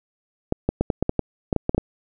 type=clicks; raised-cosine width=2 ms; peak=-6 dBFS; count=12; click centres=0.524 / 0.69 / 0.81 / 0.902 / 1.026 / 1.094 / 1.193 / 1.528 / 1.563 / 1.694 / 1.747 / 1.78 s; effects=none